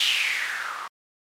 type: noise with low-pass filter sweep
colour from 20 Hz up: violet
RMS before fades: -26 dBFS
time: 0-0.88 s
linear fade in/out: 5 ms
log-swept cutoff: 3200 to 1100 Hz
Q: 5.3
effects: MP3 96 kbps